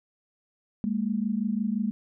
sine tone pair together, 203.4 / 229.2 Hz, G#3 / A#3, -36 / -29 cents, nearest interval major second, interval 207 cents, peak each -27 / -28 dBFS, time 0.84-1.91 s, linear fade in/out 0 ms, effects none

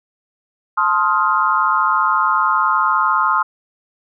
sine chord, F dominant seventh, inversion first, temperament just, 873.1 / 1047.7 / 1257.2 / 1396.9 Hz, A5 / C6 / Eb6 / F6, -14 / +2 / +18 / 0 cents, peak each -22 / -17 / -17 / -20 dBFS, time 0.77-3.43 s, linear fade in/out 10 ms, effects none

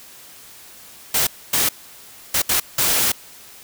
white noise bursts at uneven times, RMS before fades -18 dBFS, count 5, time 1.14-1.27 / 1.53-1.69 / 2.34-2.42 / 2.49-2.6 / 2.78-3.12 s, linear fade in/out 5 ms, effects white hiss -43 dBFS RMS until 3.63 s

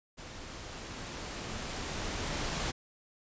pink noise with level ramp, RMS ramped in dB -46 to -33 dBFS, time 0.17-2.72 s, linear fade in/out 20 ms, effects resampled to 16000 Hz

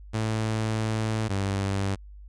sawtooth tone pair in turn, 110 / 98.25 Hz, A2 / G2, 0 / +4 cents, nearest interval major second, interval 196 cents, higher first, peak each -21 dBFS, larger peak neither, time 0.13-1.29 / 1.29-1.96 s, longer first, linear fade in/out 20 ms, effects added 50 Hz sine -42 dBFS peak until 2.28 s + resampled to 22050 Hz

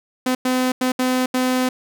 sawtooth tone bursts at uneven times, 254.9 Hz, C4, 45 cents flat, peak -13 dBFS, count 5, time 0.26-0.35 / 0.45-0.72 / 0.81-0.92 / 0.99-1.26 / 1.34-1.69 s, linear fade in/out 5 ms, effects none

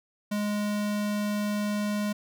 square tone, 207.7 Hz, G#3, in tune, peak -27 dBFS, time 0.31-2.13 s, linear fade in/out 10 ms, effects none

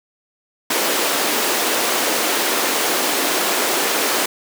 pink high-pass noise, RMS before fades -19 dBFS, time 0.7-4.26 s, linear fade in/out 5 ms, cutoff 290 Hz, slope 24 dB/octave, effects none

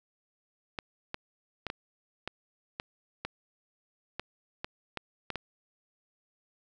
clicks, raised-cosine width 0.3 ms, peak -18 dBFS, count 12, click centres 0.788 / 1.144 / 1.667 / 1.701 / 2.276 / 2.799 / 3.25 / 4.196 / 4.645 / 4.973 / 5.303 / 5.357 s, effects none

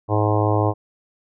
harmonic tone, 105.5 Hz, G#2, 28 cents sharp, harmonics 1 / 3 / 4 / 5 / 6 / 7 / 8 / 9 / 10, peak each -19 / -24 / -25 / -26 / -27 / -27 / -28 / -29 / -29 dBFS, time 0.08-0.74 s, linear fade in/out 50 ms, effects none

